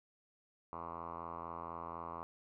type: tone with low-pass filter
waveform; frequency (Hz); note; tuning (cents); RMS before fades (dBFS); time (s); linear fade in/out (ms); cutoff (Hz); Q
5% pulse; 84.1; E2; +35; -45; 0.73-2.23; 0; 1100; 6.1
effects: none